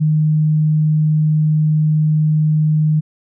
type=tone; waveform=sine; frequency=154.1 Hz; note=D#3; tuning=16 cents flat; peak=-11 dBFS; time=0-3.01 s; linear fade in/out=20 ms; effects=none